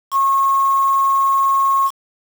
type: tone with quantisation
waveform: sine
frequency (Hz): 1089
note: C#6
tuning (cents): -31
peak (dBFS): -12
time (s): 0.11-1.91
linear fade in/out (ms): 50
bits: 5
effects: none